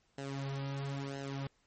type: tone with flanger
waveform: sawtooth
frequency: 138.1 Hz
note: C#3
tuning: 6 cents flat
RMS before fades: -39 dBFS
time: 0.18-1.47 s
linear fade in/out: 2 ms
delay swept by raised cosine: 0.85 to 4.55 ms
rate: 1 Hz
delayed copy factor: -0.8
effects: pink hiss -73 dBFS RMS until 1.66 s + MP3 32 kbps